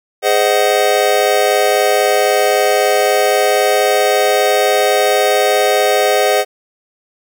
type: chord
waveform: square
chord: Ab dominant seventh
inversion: none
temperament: just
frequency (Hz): 415.3 / 519.1 / 623 / 747.5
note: Ab4 / C5 / Eb5 / Gb5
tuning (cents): 0 / -14 / +2 / +17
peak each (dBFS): -17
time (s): 0.22-6.45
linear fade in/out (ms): 50
effects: none